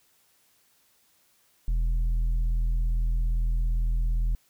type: tone with tanh clipping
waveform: sine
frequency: 41.2 Hz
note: E1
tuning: in tune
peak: -23 dBFS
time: 1.68-4.35 s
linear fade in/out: 0 ms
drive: 5 dB
effects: white hiss -65 dBFS RMS until 4.49 s